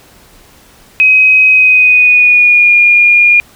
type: tone with pitch glide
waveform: sine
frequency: 2529 to 2423 Hz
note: D#7 to D#7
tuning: +28 to -47 cents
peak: -3 dBFS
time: 1-3.4 s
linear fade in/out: 0 ms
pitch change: -75 cents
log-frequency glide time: 1.5-2.74 s
effects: pink hiss -42 dBFS RMS until 3.55 s